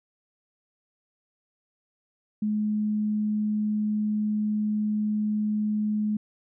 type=tone; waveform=sine; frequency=211.8 Hz; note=G#3; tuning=34 cents sharp; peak=-23 dBFS; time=2.42-6.17 s; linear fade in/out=5 ms; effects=none